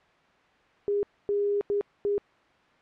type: tone bursts at uneven times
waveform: sine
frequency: 407.2 Hz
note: G#4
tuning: 34 cents flat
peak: -23 dBFS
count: 4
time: 0.88-1.03 / 1.29-1.61 / 1.7-1.81 / 2.05-2.18 s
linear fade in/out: 0 ms
effects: white hiss -60 dBFS RMS until 2.81 s + low-pass 2000 Hz 12 dB/octave